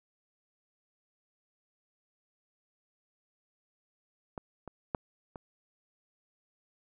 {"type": "clicks", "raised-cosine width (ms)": 1, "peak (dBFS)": [-24, -28, -16, -28], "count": 4, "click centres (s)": [4.378, 4.677, 4.948, 5.358], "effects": []}